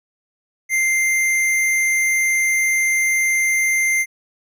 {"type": "tone", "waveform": "square", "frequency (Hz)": 2093, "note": "C7", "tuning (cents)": 0, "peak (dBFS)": -16, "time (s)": [0.69, 4.06], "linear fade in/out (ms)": 50, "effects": ["resampled to 32000 Hz"]}